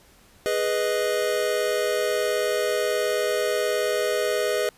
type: chord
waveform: square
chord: G# minor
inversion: none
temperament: equal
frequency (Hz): 415.3 / 493.9 / 622.3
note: G#4 / B4 / D#5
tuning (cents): 0 / 0 / 0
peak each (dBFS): -27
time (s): 0.46-4.69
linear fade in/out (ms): 0
effects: pink hiss -55 dBFS RMS until 4.77 s + resampled to 32000 Hz